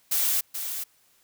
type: noise with echo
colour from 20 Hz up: blue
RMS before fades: -24 dBFS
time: 0.11-0.41 s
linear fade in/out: 10 ms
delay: 430 ms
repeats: 1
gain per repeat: -8 dB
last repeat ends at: 0.84 s
effects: white hiss -63 dBFS RMS until 1.23 s